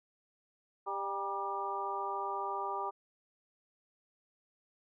harmonic tone with a mistuned harmonic, 198.4 Hz, G3, 21 cents sharp, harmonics 2 / 3 / 4 / 5 / 6, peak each -42 / -47 / -39 / -39 / -39 dBFS, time 0.86-2.91 s, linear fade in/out 20 ms, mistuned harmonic 5, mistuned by -52 cents, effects none

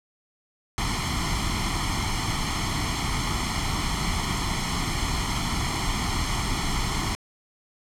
pink noise with comb filter, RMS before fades -26 dBFS, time 0.78-7.15 s, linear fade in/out 0 ms, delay 0.94 ms, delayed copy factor +0.8, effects low-pass 8000 Hz 12 dB/octave

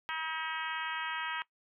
harmonic tone, 319.2 Hz, D#4, 44 cents sharp, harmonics 3 / 4 / 5 / 6 / 7 / 8 / 9 / 10, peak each -39 / -41 / -41 / -42 / -45 / -45 / -46 / -44 dBFS, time 0.09-1.42 s, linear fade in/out 0 ms, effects noise-tail reverb RT60 0.1 s tail -20 dB re dry

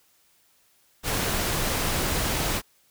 pink noise, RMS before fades -26 dBFS, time 1.03-2.62 s, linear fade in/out 50 ms, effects white hiss -63 dBFS RMS until 2.9 s

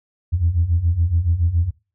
sine beating tone pair, 80.7 / 87.8 Hz, E2 / F2, -36 / +10 cents, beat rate 7.1 Hz, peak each -20 / -16 dBFS, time 0.32-1.71 s, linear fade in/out 20 ms, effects noise-tail reverb RT60 0.3 s tail -21 dB re dry + tanh soft clip ceiling -8 dBFS

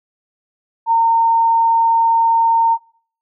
sine tone, 915 Hz, A#5, 32 cents flat, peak -10 dBFS, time 0.86-2.78 s, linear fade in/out 50 ms, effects noise-tail reverb RT60 0.5 s tail -22 dB re dry

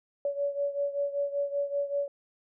sine beating tone pair, 566 / 571.2 Hz, C#5 / D5, +36 / -48 cents, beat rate 5.2 Hz, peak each -29 / -33 dBFS, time 0.25-2.08 s, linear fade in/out 2 ms, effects none

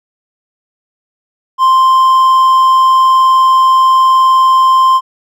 triangle tone, 1046.5 Hz, C6, in tune, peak -3 dBFS, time 1.58-5.01 s, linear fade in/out 50 ms, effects none

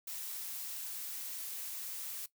blue noise, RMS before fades -42 dBFS, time 0.07-2.26 s, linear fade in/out 5 ms, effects noise-tail reverb RT60 0.1 s tail -17 dB re dry

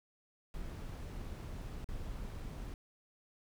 brown noise with dropouts, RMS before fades -43 dBFS, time 0.54-2.74 s, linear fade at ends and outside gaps 1 ms, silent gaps 1.844-1.888 s, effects none

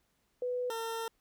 sine / 20% pulse tone pair in turn, 495.6 / 454.3 Hz, B4 / A#4, +6 / -45 cents, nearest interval major second, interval 151 cents, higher first, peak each -31 / -30 dBFS, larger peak second, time 0.42-0.7 / 0.7-1.08 s, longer second, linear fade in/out 2 ms, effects pink hiss -75 dBFS RMS until 1.2 s

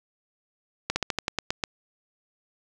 slowing click train, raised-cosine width 0.2 ms, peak -8 dBFS, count 9, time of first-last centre 0.9-1.638 s, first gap 60 ms, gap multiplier 1.12, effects none

